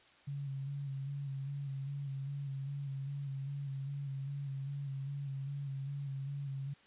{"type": "tone with vibrato", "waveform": "sine", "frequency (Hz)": 138.59, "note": "C#3", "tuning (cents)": 0, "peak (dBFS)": -37, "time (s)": [0.27, 6.74], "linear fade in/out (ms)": 10, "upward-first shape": "square", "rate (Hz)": 2.5, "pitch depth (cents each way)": 31, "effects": ["white hiss -63 dBFS RMS until 6.86 s", "resampled to 8000 Hz"]}